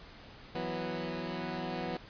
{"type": "chord", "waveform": "15% pulse", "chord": "E suspended second", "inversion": "none", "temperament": "equal", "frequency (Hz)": [164.81, 185, 246.9], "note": ["E3", "F#3", "B3"], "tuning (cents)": [0, 0, 0], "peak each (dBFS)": -33, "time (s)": [0.55, 1.97], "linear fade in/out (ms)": 2, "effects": ["pink hiss -52 dBFS RMS until 2.09 s", "resampled to 11025 Hz"]}